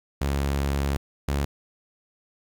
sawtooth tone pair in turn, 69.9 / 70.43 Hz, C#2 / C#2, +15 / +28 cents, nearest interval unison, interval 13 cents, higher second, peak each -19 dBFS, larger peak neither, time 0.21-0.97 / 1.28-1.45 s, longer first, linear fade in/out 5 ms, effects 10-bit

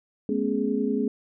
sine tone cluster, 211 / 241.9 / 272.4 / 417.2 Hz, G#3 / B3 / C#4 / G#4, +28 / -36 / -30 / +8 cents, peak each -28 dBFS, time 0.29-1.08 s, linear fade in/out 2 ms, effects none

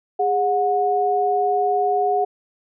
sine tone pair together, 409.9 / 729 Hz, G#4 / F#5, -23 / -26 cents, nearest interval minor seventh, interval 997 cents, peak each -21 / -18 dBFS, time 0.19-2.25 s, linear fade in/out 10 ms, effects none

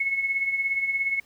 sine tone with tremolo, 2191 Hz, C#7, 21 cents flat, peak -20 dBFS, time 0-1.2 s, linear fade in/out 5 ms, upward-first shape triangle, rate 17 Hz, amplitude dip 65%, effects pink hiss -58 dBFS RMS until 1.25 s

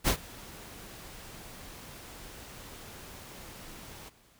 pink noise with ADSR envelope, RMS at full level -24 dBFS, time 0.04-4.1 s, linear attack 41 ms, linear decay 85 ms, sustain -23 dB, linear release 20 ms, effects pink hiss -62 dBFS RMS until 4.39 s

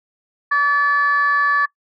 sine tone pair together, 1146.6 / 1733 Hz, D6 / A6, -42 / -27 cents, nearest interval perfect fifth, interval 715 cents, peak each -15 dBFS, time 0.51-1.66 s, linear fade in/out 10 ms, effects noise-tail reverb RT60 0.1 s tail -23 dB re dry + tanh soft clip ceiling -8 dBFS

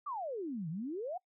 sine exponential two-way sweep, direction down then up, 1228 to 150.7 to 768 Hz, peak -36 dBFS, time 0.06-1.18 s, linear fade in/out 10 ms, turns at 0.69 s, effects noise-tail reverb RT60 0.1 s tail -24 dB re dry

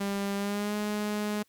sawtooth tone with pitch glide, 199.4 to 209.2 Hz, G3 to G#3, +30 to +13 cents, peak -25 dBFS, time 0-1.43 s, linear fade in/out 10 ms, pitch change +83 cents, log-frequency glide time 0.36-0.75 s, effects white hiss -69 dBFS RMS until 1.48 s + Opus 48 kbps

